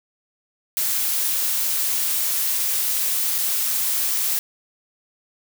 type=noise with dropouts; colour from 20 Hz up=blue; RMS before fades=-22 dBFS; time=0.77-4.39 s; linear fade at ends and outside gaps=0 ms; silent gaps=3.382-3.386 s; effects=none